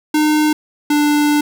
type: tone pair in turn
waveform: square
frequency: 304.3 / 295.3 Hz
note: D#4 / D4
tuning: -38 / +10 cents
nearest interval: minor second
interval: 52 cents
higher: first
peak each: -12 dBFS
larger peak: neither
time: 0.14-0.53 / 0.9-1.41 s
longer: second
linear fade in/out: 5 ms
effects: none